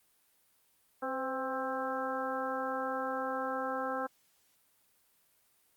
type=harmonic tone with a mistuned harmonic; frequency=264.4 Hz; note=C4; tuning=18 cents sharp; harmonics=1 / 2 / 3 / 4 / 5 / 6; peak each=-41 / -37 / -39 / -41 / -39 / -43 dBFS; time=1.02-4.07 s; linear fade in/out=10 ms; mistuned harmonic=2; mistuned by=-38 cents; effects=white hiss -70 dBFS RMS until 5.76 s + Opus 32 kbps